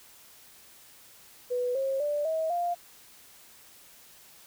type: tone with pitch steps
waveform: sine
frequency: 493.9 / 538.6 / 587.3 / 640.5 / 698.5 Hz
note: B4 / C#5 / D5 / E5 / F5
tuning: 0 / -50 / 0 / -50 / 0 cents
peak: -26 dBFS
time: 1.5-2.75 s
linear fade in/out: 20 ms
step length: 250 ms
effects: white hiss -54 dBFS RMS until 4.46 s